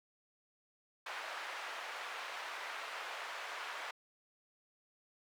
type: band-pass noise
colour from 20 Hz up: white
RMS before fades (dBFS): -44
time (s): 1.06-3.91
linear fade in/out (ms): 5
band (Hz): 680 to 1900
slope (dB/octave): 12
effects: high-pass 400 Hz 12 dB/octave